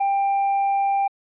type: tone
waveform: triangle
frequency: 792 Hz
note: G5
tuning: 18 cents sharp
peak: -16 dBFS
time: 0-1.08 s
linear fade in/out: 10 ms
effects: resampled to 8000 Hz

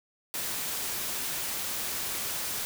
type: noise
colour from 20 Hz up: white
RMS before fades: -33 dBFS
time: 0.34-2.65 s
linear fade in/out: 0 ms
effects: none

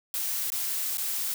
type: noise with dropouts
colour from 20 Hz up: blue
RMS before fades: -30 dBFS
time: 0.14-1.34 s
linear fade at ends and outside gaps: 1 ms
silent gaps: 0.502-0.52 / 0.972-0.981 s
effects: none

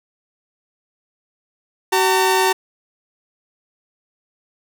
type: tone pair together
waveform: sawtooth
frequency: 379.3 / 908 Hz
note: F#4 / A#5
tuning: +43 / -46 cents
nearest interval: octave + minor third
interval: 1511 cents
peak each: -13 dBFS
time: 1.92-2.53 s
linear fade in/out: 10 ms
effects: none

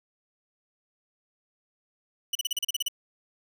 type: tone bursts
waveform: sawtooth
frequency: 2960 Hz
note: F#7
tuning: in tune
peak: -22 dBFS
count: 10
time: 2.33-2.884 s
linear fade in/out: 5 ms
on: 23 ms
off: 36 ms
effects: 10-bit

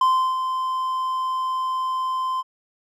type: tone with ADSR envelope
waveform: triangle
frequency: 1036 Hz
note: C6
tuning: 17 cents flat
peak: -12 dBFS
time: 0.01-2.43 s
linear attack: 4 ms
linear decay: 340 ms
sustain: -8 dB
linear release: 32 ms
effects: none

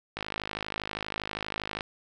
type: click train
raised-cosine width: 0.3 ms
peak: -16 dBFS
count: 87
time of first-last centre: 0.17-1.808 s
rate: 52.5 Hz
effects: none

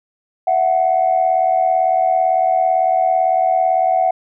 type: tone pair together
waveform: sine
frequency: 666.1 / 744 Hz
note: E5 / F#5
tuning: +18 / +9 cents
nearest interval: major second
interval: 191 cents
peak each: -16 / -13 dBFS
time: 0.47-4.11 s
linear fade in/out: 5 ms
effects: tanh soft clip ceiling -6 dBFS

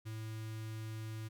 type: tone with notch filter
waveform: square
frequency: 110 Hz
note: A2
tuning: in tune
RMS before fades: -43 dBFS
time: 0.05-1.29 s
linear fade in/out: 20 ms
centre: 670 Hz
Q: 0.82
effects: none

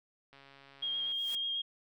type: click train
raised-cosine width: 0.3 ms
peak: -40 dBFS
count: 110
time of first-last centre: 0.33-1.12 s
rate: 138 Hz
type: tone with vibrato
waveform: sine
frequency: 3239 Hz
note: G#7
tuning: 44 cents flat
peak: -32 dBFS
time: 0.82-1.62 s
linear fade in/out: 10 ms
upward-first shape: square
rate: 8.2 Hz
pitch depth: 12 cents each way
type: noise with exponential growth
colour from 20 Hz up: white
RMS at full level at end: -44 dBFS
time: 1.03-1.35 s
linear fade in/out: 1 ms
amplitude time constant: 69 ms
effects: none

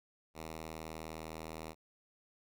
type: tone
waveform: 5% pulse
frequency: 79.8 Hz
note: D#2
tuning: 44 cents sharp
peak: -32 dBFS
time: 0.34-1.75 s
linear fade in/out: 50 ms
effects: none

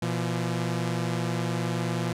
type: tone pair together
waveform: sawtooth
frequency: 119.76 / 170 Hz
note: A#2 / F3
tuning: +47 / -46 cents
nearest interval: tritone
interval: 607 cents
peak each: -25 dBFS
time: 0.02-2.13 s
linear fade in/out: 5 ms
effects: low-pass 10000 Hz 12 dB/octave

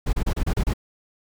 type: noise bursts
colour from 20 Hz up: brown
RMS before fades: -21 dBFS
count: 7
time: 0.06-0.737 s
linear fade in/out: 10 ms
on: 71 ms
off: 30 ms
effects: none

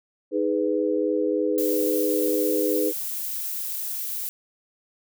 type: chord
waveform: sine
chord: G# minor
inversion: second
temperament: just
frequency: 311.5 / 415.3 / 498.4 Hz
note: D#4 / G#4 / B4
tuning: +2 / 0 / +16 cents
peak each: -25 dBFS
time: 0.31-2.93 s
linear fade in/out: 50 ms
type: noise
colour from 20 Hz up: violet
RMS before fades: -30 dBFS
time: 1.58-4.29 s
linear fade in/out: 0 ms
effects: none

